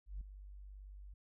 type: tone with ADSR envelope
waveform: sine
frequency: 49 Hz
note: G1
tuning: in tune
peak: -37 dBFS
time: 0.06-1.14 s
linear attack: 150 ms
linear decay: 3 ms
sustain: -12 dB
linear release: 7 ms
effects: tanh soft clip ceiling -37 dBFS